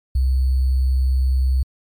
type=tone with sample-and-hold; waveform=sine; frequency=65.1 Hz; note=C2; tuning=8 cents flat; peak=-14 dBFS; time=0.15-1.63 s; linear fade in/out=5 ms; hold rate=4410 Hz; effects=MP3 96 kbps